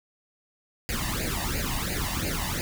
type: noise with flanger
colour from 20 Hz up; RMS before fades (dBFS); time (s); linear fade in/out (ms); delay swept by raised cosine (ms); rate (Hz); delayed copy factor
pink; -29; 0.89-2.61; 0; 0.43 to 1.1; 2.9; +0.8
effects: none